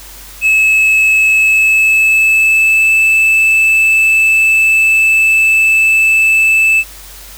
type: tone with pitch glide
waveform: triangle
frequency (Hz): 2593 to 2629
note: E7 to E7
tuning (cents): -29 to -5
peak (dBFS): -5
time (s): 0.41-6.84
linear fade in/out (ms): 50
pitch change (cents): +24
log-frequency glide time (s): 1.36-2.92
effects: added 48 Hz sine -36 dBFS peak until 7.37 s + white hiss -34 dBFS RMS until 7.37 s